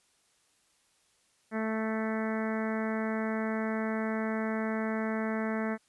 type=harmonic tone; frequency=220 Hz; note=A3; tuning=in tune; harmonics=1 / 2 / 3 / 4 / 5 / 6 / 7 / 8 / 9 / 10; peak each=-31 / -37 / -38 / -43 / -45 / -43 / -44 / -43 / -44 / -49 dBFS; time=1.51-5.78 s; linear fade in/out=50 ms; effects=white hiss -69 dBFS RMS until 5.88 s + resampled to 24000 Hz